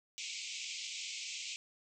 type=band-pass noise; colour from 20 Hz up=pink; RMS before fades=-43 dBFS; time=0.18-1.56 s; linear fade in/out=0 ms; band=2200 to 7700 Hz; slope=96 dB/octave; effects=none